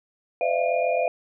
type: tone cluster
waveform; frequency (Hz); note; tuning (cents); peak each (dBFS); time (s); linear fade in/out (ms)
sine; 510 / 598 / 646 / 685 / 2428; C5 / D5 / E5 / F5 / D#7; -44 / +31 / -35 / -34 / -43; -26 / -27 / -29 / -24 / -32; 0.41-1.08; 2
effects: none